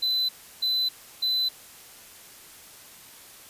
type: tone bursts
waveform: triangle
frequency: 4019 Hz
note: B7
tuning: 30 cents sharp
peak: -21 dBFS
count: 3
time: 0.02-1.49 s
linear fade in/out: 10 ms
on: 270 ms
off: 330 ms
effects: white hiss -48 dBFS RMS until 3.49 s + resampled to 32000 Hz